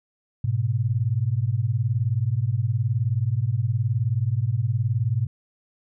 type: beating tone pair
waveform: sine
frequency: 105.6 / 124.6 Hz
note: G#2 / B2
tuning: +29 / +16 cents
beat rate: 19 Hz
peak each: -23 dBFS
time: 0.44-5.27 s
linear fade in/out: 5 ms
effects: none